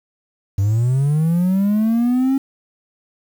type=linear sweep; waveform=triangle; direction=up; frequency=95.3 to 272.9 Hz; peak=-11 dBFS; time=0.58-2.38 s; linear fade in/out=5 ms; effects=tanh soft clip ceiling -7 dBFS + 7-bit